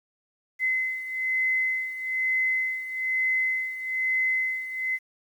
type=beating tone pair; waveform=sine; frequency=2045 / 2046.1 Hz; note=C7 / C7; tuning=-40 / -39 cents; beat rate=1.1 Hz; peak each=-25 / -30 dBFS; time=0.59-4.99 s; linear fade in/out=50 ms; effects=9-bit